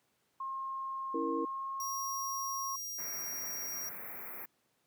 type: tone with pitch glide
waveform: sine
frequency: 1070 to 1081.2 Hz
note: C6 to C#6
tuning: +38 to -44 cents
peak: -36 dBFS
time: 0.4-2.76 s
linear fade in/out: 5 ms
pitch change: +18 cents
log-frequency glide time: 1.27-1.81 s
type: chord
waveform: sine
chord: A# diminished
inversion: first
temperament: equal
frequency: 277.2 / 329.6 / 466.2 Hz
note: C#4 / E4 / A#4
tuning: 0 / 0 / 0 cents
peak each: -38 / -35 / -36 dBFS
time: 1.14-1.45 s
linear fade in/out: 5 ms
type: tone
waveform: sawtooth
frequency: 5700 Hz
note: F8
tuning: 34 cents sharp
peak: -36 dBFS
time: 1.8-3.89 s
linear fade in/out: 2 ms
type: band-stop noise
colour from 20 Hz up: white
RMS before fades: -44 dBFS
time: 2.98-4.46 s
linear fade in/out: 10 ms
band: 2400 to 12000 Hz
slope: 96 dB/octave
effects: pink hiss -75 dBFS RMS until 4.86 s + high-pass 150 Hz 12 dB/octave